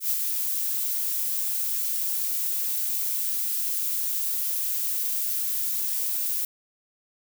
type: noise with ADSR envelope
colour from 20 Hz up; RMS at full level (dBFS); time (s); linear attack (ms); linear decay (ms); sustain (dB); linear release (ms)
violet; -23; 0-6.45; 100; 46; -4; 3
effects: none